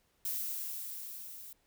violet noise with level ramp, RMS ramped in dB -35 to -49 dBFS, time 0.25-1.53 s, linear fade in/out 2 ms, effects pink hiss -73 dBFS RMS until 1.66 s

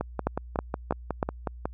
two click trains, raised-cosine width 1 ms, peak -14 / -10 dBFS, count 10 / 4, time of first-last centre 0.01-1.655 / 0.27-1.228 s, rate 5.47 / 3.13 Hz, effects added 60 Hz sine -40 dBFS peak until 1.73 s

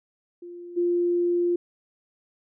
sine tone with level steps, 349.2 Hz, F4, in tune, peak -37 / -20 dBFS, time 0.42-1.56 s, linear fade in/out 5 ms, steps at 0.76 s, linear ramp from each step 20 ms, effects none

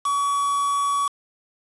triangle tone with quantisation, 1133 Hz, C#6, 37 cents sharp, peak -18 dBFS, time 0.05-1.08 s, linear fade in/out 5 ms, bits 5, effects resampled to 24000 Hz

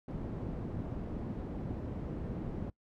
white low-pass noise, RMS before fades -39 dBFS, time 0.08-2.7 s, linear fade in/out 5 ms, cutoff 260 Hz, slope 12 dB/octave, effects noise-tail reverb RT60 0.1 s tail -22 dB re dry

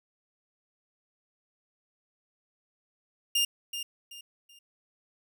sawtooth tone with echo, 2810 Hz, F7, 10 cents sharp, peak -20 dBFS, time 3.35-3.45 s, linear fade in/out 5 ms, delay 380 ms, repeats 3, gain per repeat -10 dB, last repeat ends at 4.59 s, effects none

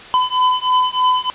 square beating tone pair, 1007 / 1010.2 Hz, B5 / B5, +33 / +39 cents, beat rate 3.2 Hz, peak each -17 dBFS, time 0.14-1.3 s, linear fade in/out 0 ms, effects white hiss -36 dBFS RMS until 1.34 s + resampled to 8000 Hz

